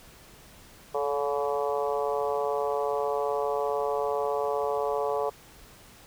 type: harmonic tone with a mistuned harmonic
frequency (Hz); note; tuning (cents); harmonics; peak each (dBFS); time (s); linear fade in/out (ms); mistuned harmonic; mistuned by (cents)
142.5; C#3; +48; 3 / 4 / 5 / 6 / 7 / 8; -29 / -31 / -33 / -35 / -36 / -37; 0.94-5.3; 10; 3; +29
effects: pink hiss -52 dBFS RMS until 6.06 s